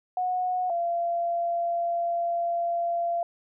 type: tone pair in turn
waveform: sine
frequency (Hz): 731 / 686.2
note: F#5 / F5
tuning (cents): -21 / -31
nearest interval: minor second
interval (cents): 110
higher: first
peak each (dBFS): -24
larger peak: neither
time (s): 0.17-0.7 / 0.7-3.23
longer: second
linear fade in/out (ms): 2
effects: none